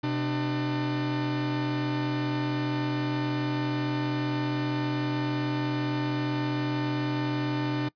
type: tone pair together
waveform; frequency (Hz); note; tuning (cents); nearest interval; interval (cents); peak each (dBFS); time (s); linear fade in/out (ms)
45% pulse; 128.37 / 298.7; C3 / D4; -33 / +29; octave + minor third; 1462; -30 / -28; 0.03-7.89; 10
effects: noise-tail reverb RT60 0.1 s tail -22 dB re dry + resampled to 11025 Hz